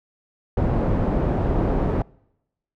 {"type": "low-pass noise", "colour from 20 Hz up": "pink", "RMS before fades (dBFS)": -21, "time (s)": [0.57, 2.02], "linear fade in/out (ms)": 2, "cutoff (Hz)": 640, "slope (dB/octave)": 12, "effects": ["noise-tail reverb RT60 0.9 s tail -26 dB re dry"]}